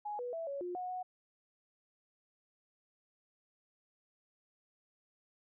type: tone with pitch steps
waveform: sine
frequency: 834 / 489.7 / 660 / 559 / 355.9 / 729 / 735 Hz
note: G#5 / B4 / E5 / C#5 / F4 / F#5 / F#5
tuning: +7 / -15 / +2 / +14 / +33 / -26 / -12 cents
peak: -37 dBFS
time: 0.05-1.03 s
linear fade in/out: 10 ms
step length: 140 ms
effects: none